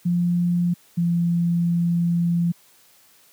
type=tone pair in turn; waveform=sine; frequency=174.61 / 171.31 Hz; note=F3 / F3; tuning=0 / -33 cents; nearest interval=unison; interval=33 cents; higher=first; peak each=-17 dBFS; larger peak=neither; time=0.05-0.74 / 0.97-2.52 s; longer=second; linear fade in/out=10 ms; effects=white hiss -55 dBFS RMS until 3.32 s + high-pass 100 Hz 12 dB/octave